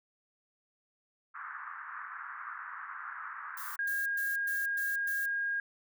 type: band-pass noise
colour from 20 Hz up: pink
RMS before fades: -43 dBFS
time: 1.34-3.77 s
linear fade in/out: 20 ms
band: 1100 to 1700 Hz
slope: 48 dB/octave
type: noise bursts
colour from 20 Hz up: violet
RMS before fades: -43 dBFS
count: 6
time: 3.57-5.26 s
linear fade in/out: 5 ms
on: 190 ms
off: 110 ms
type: tone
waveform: sine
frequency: 1625 Hz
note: G#6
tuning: 38 cents flat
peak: -30 dBFS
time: 3.79-5.6 s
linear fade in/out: 2 ms
effects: none